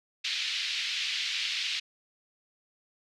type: band-pass noise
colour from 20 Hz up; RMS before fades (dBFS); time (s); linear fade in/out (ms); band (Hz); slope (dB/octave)
pink; -32; 0.24-1.8; 10; 2400 to 4600; 24
effects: none